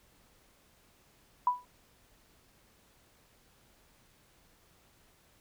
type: tone with exponential decay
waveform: sine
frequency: 987.8 Hz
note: B5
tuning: in tune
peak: -20 dBFS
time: 1.47-1.65 s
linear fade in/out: 2 ms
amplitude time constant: 38 ms
effects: pink hiss -65 dBFS RMS until 5.4 s